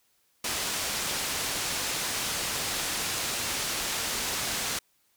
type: low-pass noise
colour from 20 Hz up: white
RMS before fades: -31 dBFS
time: 0.44-4.79 s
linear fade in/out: 5 ms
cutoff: 8100 Hz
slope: 12 dB/octave
effects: white hiss -69 dBFS RMS until 5.16 s